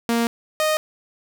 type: tone pair in turn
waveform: sawtooth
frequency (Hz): 233.1 / 619.4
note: A#3 / D#5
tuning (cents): 0 / -8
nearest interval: octave + perfect fourth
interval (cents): 1692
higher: second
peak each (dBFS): -14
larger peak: neither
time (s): 0.09-0.27 / 0.6-0.77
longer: first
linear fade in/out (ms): 0
effects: none